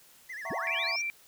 triangle tone with vibrato, 1864.7 Hz, A#6, in tune, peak -36 dBFS, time 0.29-0.92 s, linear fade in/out 10 ms, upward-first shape sine, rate 12 Hz, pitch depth 190 cents each way
sine chord, F# dominant seventh, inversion third, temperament just, 666 / 740 / 925 / 1110 Hz, E5 / F#5 / A#5 / C#6, +18 / 0 / -14 / +2 cents, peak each -39 / -43 / -43 / -40 dBFS, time 0.45-0.96 s, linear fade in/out 2 ms
sine linear sweep, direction up, 65 to 5920 Hz, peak -33 dBFS, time 0.5-1.02 s, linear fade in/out 10 ms
sine tone, 2349 Hz, D7, in tune, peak -30 dBFS, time 0.67-1.1 s, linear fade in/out 0 ms
effects white hiss -58 dBFS RMS until 1.27 s

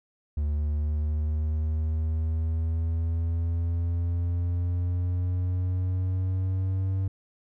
triangle linear sweep, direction up, 73.7 to 95.8 Hz, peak -22 dBFS, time 0.37-7.08 s, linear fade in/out 5 ms, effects none

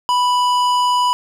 sine tone with tanh clipping, 987.8 Hz, B5, in tune, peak -15 dBFS, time 0.09-1.13 s, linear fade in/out 0 ms, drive 15 dB, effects none

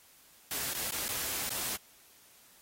white noise with dropouts, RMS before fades -35 dBFS, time 0.51-1.76 s, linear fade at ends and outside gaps 1 ms, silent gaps 0.735-0.749 / 0.907-0.921 / 1.082-1.089 / 1.494-1.505 s, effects white hiss -60 dBFS RMS until 2.61 s + AAC 48 kbps

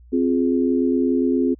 sine chord, F minor, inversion second, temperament just, 261.9 / 349.2 / 419.1 Hz, C4 / F4 / Ab4, +2 / 0 / +16 cents, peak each -18 / -22 / -24 dBFS, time 0.12-1.55 s, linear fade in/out 20 ms, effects added 60 Hz sine -44 dBFS peak until 1.59 s

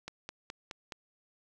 click train, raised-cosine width 0.2 ms, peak -23 dBFS, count 5, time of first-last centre 0.08-0.922 s, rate 4.75 Hz, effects none

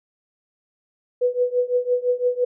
sine tone with tremolo, 493.9 Hz, B4, in tune, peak -14 dBFS, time 1.21-2.45 s, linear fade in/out 10 ms, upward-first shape triangle, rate 5.9 Hz, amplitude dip 95%, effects none

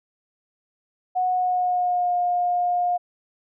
sine tone with pitch glide, 734 to 711 Hz, F#5 to F5, -14 to +31 cents, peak -19 dBFS, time 1.15-2.98 s, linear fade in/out 20 ms, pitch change -55 cents, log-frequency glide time 1.27-2.15 s, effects none

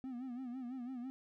triangle tone with vibrato, 251.4 Hz, B3, 31 cents sharp, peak -39 dBFS, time 0.04-1.1 s, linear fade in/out 0 ms, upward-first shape sine, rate 6 Hz, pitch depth 100 cents each way, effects none

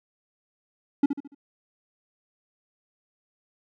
triangle tone with echo, 282.5 Hz, C#4, 33 cents sharp, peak -13 dBFS, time 1.03-1.06 s, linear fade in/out 5 ms, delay 72 ms, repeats 4, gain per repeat -8 dB, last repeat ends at 1.348 s, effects none

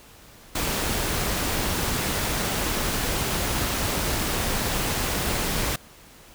pink noise with amplitude modulation, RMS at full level -24 dBFS, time 0.55-5.76 s, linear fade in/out 5 ms, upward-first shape sine, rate 209 Hz, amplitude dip 35%, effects pink hiss -49 dBFS RMS until 6.34 s

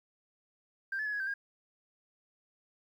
sine tone with pitch steps, 1581 / 1727 / 1696 / 1667 / 1557 / 1624 Hz, G6 / A6 / G#6 / G#6 / G6 / G#6, +14 / -33 / +36 / +6 / -12 / -39 cents, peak -31 dBFS, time 0.92-1.34 s, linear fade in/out 5 ms, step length 70 ms, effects tanh soft clip ceiling -28 dBFS + 11-bit

